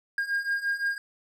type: beating tone pair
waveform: triangle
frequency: 1615 / 1620.8 Hz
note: G#6 / G#6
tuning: -49 / -43 cents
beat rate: 5.8 Hz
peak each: -29 / -26 dBFS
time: 0.18-0.98 s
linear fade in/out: 2 ms
effects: none